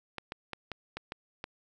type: clicks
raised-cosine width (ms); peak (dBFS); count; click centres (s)
0.3; -21; 7; 0.183 / 0.321 / 0.533 / 0.717 / 0.97 / 1.121 / 1.441
effects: none